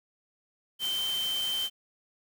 sine tone in noise, 3109 Hz, G7, 15 cents flat, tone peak -28 dBFS, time 0.79-1.7 s, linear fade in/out 50 ms, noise white, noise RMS -39 dBFS, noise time 0.79-1.7 s, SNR +8 dB, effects none

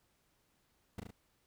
brown noise with echo, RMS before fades -37 dBFS, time 0.98-1 s, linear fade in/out 5 ms, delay 36 ms, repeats 3, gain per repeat -3 dB, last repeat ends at 1.108 s, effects pink hiss -75 dBFS RMS until 1.46 s

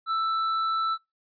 sine tone with tanh clipping, 1323 Hz, E6, 6 cents sharp, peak -25 dBFS, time 0.06-0.98 s, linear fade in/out 50 ms, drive 8 dB, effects noise-tail reverb RT60 0.2 s tail -25 dB re dry + resampled to 11025 Hz

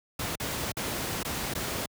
pink noise with dropouts, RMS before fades -32 dBFS, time 0.19-1.86 s, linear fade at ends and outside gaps 5 ms, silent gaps 0.356-0.399 / 0.72-0.768 / 1.232-1.248 / 1.538-1.55 s, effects high-pass 60 Hz 12 dB/octave

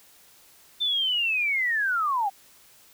sine linear sweep, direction down, 3580 to 756 Hz, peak -22 dBFS, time 0.8-2.3 s, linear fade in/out 20 ms, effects white hiss -55 dBFS RMS until 2.93 s

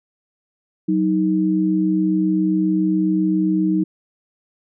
sine tone pair together, 186.8 / 314.2 Hz, F#3 / D#4, +17 / +17 cents, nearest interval major sixth, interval 900 cents, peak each -19 / -17 dBFS, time 0.88-3.84 s, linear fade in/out 10 ms, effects none

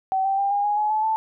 sine tone with pitch steps, 764 / 779.6 / 795.5 / 811.8 / 828.3 / 845.3 / 862.5 / 880.1 Hz, G5 / G5 / G5 / G#5 / G#5 / G#5 / A5 / A5, -45 / -10 / +25 / -40 / -5 / +30 / -35 / 0 cents, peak -19 dBFS, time 0.12-1.16 s, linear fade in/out 0 ms, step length 130 ms, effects none

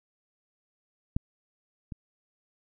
clicks, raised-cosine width 5 ms, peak -14 / -25 dBFS, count 2, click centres 1.165 / 1.922 s, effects none

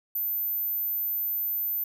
sine tone, 14210 Hz, A9, 16 cents sharp, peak -26 dBFS, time 0.15-1.84 s, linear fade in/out 5 ms, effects none

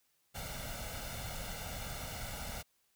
pink noise with comb filter, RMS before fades -42 dBFS, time 0.34-2.63 s, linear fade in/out 20 ms, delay 1.4 ms, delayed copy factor +0.7, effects white hiss -75 dBFS RMS until 2.95 s

